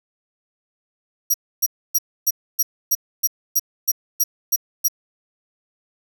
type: tone bursts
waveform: 15% pulse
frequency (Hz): 5730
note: F8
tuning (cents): +44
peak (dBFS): -9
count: 12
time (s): 1.3-4.884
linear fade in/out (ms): 10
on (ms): 42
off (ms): 280
effects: none